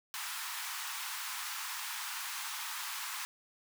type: high-pass noise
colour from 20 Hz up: pink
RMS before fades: -40 dBFS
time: 0.14-3.25 s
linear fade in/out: 0 ms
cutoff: 900 Hz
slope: 48 dB/octave
effects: none